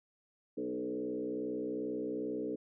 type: tone with frequency modulation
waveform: sine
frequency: 366.6 Hz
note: F#4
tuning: 16 cents flat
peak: -34 dBFS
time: 0.57-2.56 s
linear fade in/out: 10 ms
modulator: 62.4 Hz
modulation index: 2
effects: none